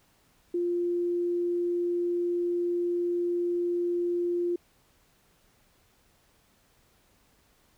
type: tone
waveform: sine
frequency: 349.2 Hz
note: F4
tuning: in tune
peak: -25 dBFS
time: 0.54-4.56 s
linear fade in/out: 5 ms
effects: pink hiss -65 dBFS RMS until 7.77 s